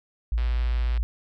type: tone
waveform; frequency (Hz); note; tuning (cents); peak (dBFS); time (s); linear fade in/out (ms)
sine; 56; A1; +31; -21; 0.32-1.03; 0
type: click train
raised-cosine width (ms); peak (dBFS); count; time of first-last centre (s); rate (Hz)
0.3; -25; 76; 0.38-0.975; 126
effects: none